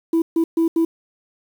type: tone bursts at uneven times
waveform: sine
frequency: 329.6 Hz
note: E4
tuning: in tune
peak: -12 dBFS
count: 4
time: 0.13-0.22 / 0.36-0.44 / 0.57-0.68 / 0.76-0.85 s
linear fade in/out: 5 ms
effects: tanh soft clip ceiling -12 dBFS + 7-bit